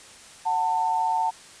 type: tone pair together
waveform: sine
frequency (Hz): 740 / 894.8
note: F#5 / A5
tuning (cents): 0 / +29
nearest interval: minor third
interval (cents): 329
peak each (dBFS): -27 / -22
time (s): 0.45-1.31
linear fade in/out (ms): 20
effects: white hiss -47 dBFS RMS until 1.6 s + resampled to 22050 Hz